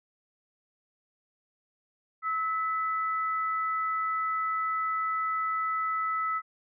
sine tone pair together, 1299 / 1993.5 Hz, E6 / B6, -26 / +16 cents, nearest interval perfect fifth, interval 742 cents, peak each -27 / -37 dBFS, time 2.22-6.42 s, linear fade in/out 50 ms, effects none

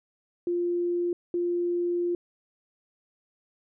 sine tone pair in turn, 349.2 / 349.2 Hz, F4 / F4, 0 / 0 cents, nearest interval unison, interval 0 cents, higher neither, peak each -24 dBFS, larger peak neither, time 0.47-1.13 / 1.34-2.15 s, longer second, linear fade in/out 2 ms, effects none

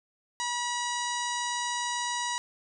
harmonic tone, 967 Hz, B5, 37 cents flat, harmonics 1 / 2 / 3 / 4 / 5 / 6 / 7 / 8 / 9, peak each -32 / -36 / -40 / -38 / -42 / -40 / -40 / -46 / -43 dBFS, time 0.4-2.38 s, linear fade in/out 0 ms, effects none

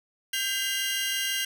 sawtooth tone cluster, 1579 / 2032 / 2826 / 3204 Hz, G6 / B6 / F7 / G7, +12 / +49 / +20 / +37 cents, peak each -29 / -31 / -27 / -30 dBFS, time 0.33-1.45 s, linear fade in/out 5 ms, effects none

